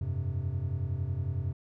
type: chord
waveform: triangle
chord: F suspended second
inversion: none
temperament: just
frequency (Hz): 87.31 / 98.22 / 130.96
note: F2 / G2 / C3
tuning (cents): 0 / +4 / +2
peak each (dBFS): -32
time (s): 0.01-1.53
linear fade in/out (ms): 5
effects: none